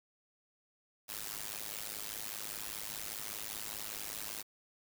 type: noise with amplitude modulation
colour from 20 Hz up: white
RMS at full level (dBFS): -38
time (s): 1.08-4.43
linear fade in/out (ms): 20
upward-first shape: sine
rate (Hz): 105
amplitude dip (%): 100
effects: none